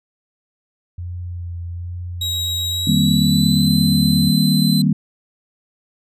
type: tone with vibrato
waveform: sine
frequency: 87.31 Hz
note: F2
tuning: in tune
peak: -25 dBFS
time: 0.98-4.3 s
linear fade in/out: 5 ms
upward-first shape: sine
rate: 1.2 Hz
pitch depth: 24 cents each way
type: tone with pitch glide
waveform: 40% pulse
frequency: 3823 to 4050 Hz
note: A#7 to B7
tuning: +43 to +43 cents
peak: -19 dBFS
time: 2.21-4.82 s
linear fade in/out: 5 ms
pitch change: +100 cents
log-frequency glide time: 2.68-3.71 s
type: chord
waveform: sine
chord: C minor seventh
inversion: first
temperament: equal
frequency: 155.56 / 196 / 233.1 / 261.6 Hz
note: Eb3 / G3 / Bb3 / C4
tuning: 0 / 0 / 0 / 0 cents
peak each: -17 / -17 / -19 / -23 dBFS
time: 2.87-4.93 s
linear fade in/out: 5 ms
effects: resampled to 32000 Hz